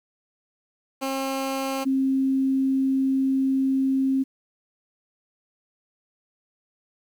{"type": "tone pair in turn", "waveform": ["15% pulse", "sine"], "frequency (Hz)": [268.7, 267], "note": ["C4", "C4"], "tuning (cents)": [46, 35], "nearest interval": "unison", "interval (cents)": 11, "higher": "first", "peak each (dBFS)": -19, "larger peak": "neither", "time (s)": [[1.01, 1.85], [1.85, 4.24]], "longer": "second", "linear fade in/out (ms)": 20, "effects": ["9-bit"]}